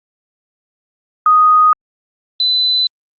sine tone pair in turn, 1244.5 / 4010 Hz, D#6 / B7, 0 / +26 cents, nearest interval octave + minor sixth, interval 2026 cents, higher second, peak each -6 / -11 dBFS, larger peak first, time 1.26-1.73 / 2.4-2.87 s, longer neither, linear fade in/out 2 ms, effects Opus 32 kbps

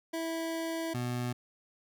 25% pulse tone pair in turn, 327.9 / 122.82 Hz, E4 / B2, -9 / -9 cents, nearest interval octave + perfect fourth, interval 1700 cents, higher first, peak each -29 / -28 dBFS, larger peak second, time 0.13-0.94 / 0.94-1.33 s, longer first, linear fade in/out 10 ms, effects none

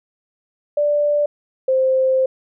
sine tone pair in turn, 587.3 / 523.2 Hz, D5 / C5, 0 / 0 cents, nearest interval major second, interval 200 cents, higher first, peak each -14 / -13 dBFS, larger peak second, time 0.77-1.26 / 1.68-2.26 s, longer second, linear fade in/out 5 ms, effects none

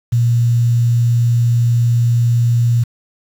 sine tone with quantisation, 118.8 Hz, A#2, 33 cents sharp, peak -10 dBFS, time 0.12-2.84 s, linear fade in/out 10 ms, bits 6, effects none

